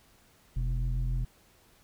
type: tone pair together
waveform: sine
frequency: 44.32 / 126 Hz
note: F1 / B2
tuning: +26 / +35 cents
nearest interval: octave + tritone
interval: 1809 cents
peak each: -26 / -30 dBFS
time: 0.56-1.25 s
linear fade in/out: 10 ms
effects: tanh soft clip ceiling -24 dBFS + pink hiss -62 dBFS RMS until 1.83 s